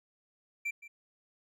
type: tone with echo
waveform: triangle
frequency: 2349 Hz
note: D7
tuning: in tune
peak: -30 dBFS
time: 0.65-0.71 s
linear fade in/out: 10 ms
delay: 170 ms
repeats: 1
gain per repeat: -15 dB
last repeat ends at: 0.88 s
effects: none